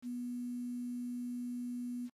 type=tone with quantisation; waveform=sine; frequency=244.3 Hz; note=B3; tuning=19 cents flat; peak=-37 dBFS; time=0.02-2.1 s; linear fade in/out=50 ms; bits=10; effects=noise-tail reverb RT60 0.1 s tail -26 dB re dry + resampled to 32000 Hz